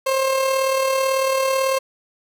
30% pulse tone with amplitude modulation, 532 Hz, C5, 29 cents sharp, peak -13 dBFS, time 0.06-1.79 s, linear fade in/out 10 ms, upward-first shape sine, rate 38.1 Hz, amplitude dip 40%, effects none

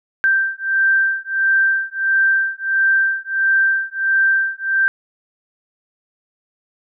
sine beating tone pair, 1568 / 1569.5 Hz, G6 / G6, 0 / +2 cents, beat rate 1.5 Hz, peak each -17 dBFS, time 0.24-4.88 s, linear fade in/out 0 ms, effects none

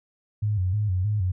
sine tone with vibrato, 98.4 Hz, G2, 7 cents sharp, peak -21 dBFS, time 0.42-1.32 s, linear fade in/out 10 ms, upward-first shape square, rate 3.2 Hz, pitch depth 120 cents each way, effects none

